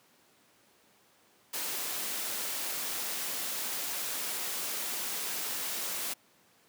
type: noise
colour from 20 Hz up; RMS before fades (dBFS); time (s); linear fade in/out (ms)
white; -35; 1.53-6.14; 10
effects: pink hiss -64 dBFS RMS until 6.68 s + high-pass 200 Hz 12 dB/octave